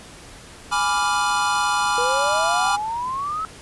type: chord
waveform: square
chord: G# diminished seventh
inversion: none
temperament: equal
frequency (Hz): 830.6 / 987.8 / 1174.7 / 1396.9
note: G#5 / B5 / D6 / F6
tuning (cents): 0 / 0 / 0 / 0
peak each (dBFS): -25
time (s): 0.71-2.77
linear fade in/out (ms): 20
type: exponential sweep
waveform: sine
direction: up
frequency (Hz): 479.1 to 1316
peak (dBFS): -23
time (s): 1.98-3.45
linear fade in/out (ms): 0
effects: pink hiss -42 dBFS RMS until 3.61 s + resampled to 24000 Hz